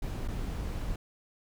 brown noise with dropouts, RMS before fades -34 dBFS, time 0.02-0.96 s, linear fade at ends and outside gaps 5 ms, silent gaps 0.278-0.283 s, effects none

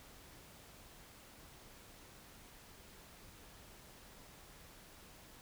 silence, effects pink hiss -58 dBFS RMS until 5.41 s

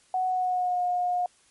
sine tone with pitch glide, 742 to 716.7 Hz, F#5 to F5, +5 to +45 cents, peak -23 dBFS, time 0.14-1.26 s, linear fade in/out 2 ms, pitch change -60 cents, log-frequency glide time 0.27-0.82 s, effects white hiss -61 dBFS RMS until 1.5 s + MP3 48 kbps

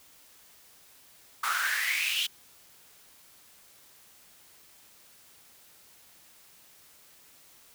pink noise with high-pass filter sweep, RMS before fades -29 dBFS, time 1.43-2.27 s, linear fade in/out 10 ms, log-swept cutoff 1200 to 3200 Hz, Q 7.5, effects white hiss -57 dBFS RMS until 7.74 s

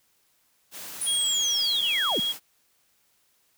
white high-pass noise, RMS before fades -39 dBFS, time 0.71-2.4 s, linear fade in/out 50 ms, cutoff 100 Hz, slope 12 dB/octave
sine linear sweep, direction down, 9960 to 138.59 Hz, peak -26 dBFS, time 1.01-2.2 s, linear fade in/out 5 ms
sine tone, 3294 Hz, G#7, 15 cents flat, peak -24 dBFS, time 1.06-2.33 s, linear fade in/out 20 ms
effects white hiss -67 dBFS RMS until 3.57 s

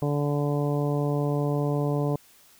harmonic tone, 145.2 Hz, D3, 19 cents flat, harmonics 1 / 2 / 3 / 4 / 5 / 6 / 7, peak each -25 / -30 / -30 / -33 / -37 / -41 / -40 dBFS, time 0.02-2.16 s, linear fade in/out 2 ms, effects white hiss -56 dBFS RMS until 2.59 s

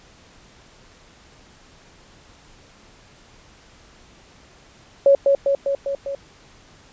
sine tone with echo, 555 Hz, C#5, 2 cents sharp, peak -9 dBFS, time 5.06-5.15 s, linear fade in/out 2 ms, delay 200 ms, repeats 5, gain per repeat -3 dB, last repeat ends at 6.15 s, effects pink hiss -50 dBFS RMS until 6.92 s + resampled to 16000 Hz

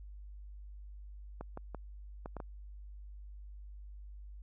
clicks, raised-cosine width 1 ms, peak -28 dBFS, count 6, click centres 1.41 / 1.574 / 1.747 / 2.259 / 2.367 / 2.402 s, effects added 50 Hz sine -46 dBFS peak until 4.42 s

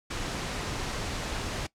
pink noise, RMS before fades -33 dBFS, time 0.1-1.67 s, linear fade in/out 10 ms, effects noise-tail reverb RT60 0.1 s tail -19 dB re dry + low-pass 7000 Hz 12 dB/octave

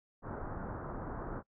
pink low-pass noise, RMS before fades -41 dBFS, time 0.22-1.43 s, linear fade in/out 50 ms, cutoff 1500 Hz, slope 48 dB/octave, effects noise-tail reverb RT60 0.1 s tail -24 dB re dry

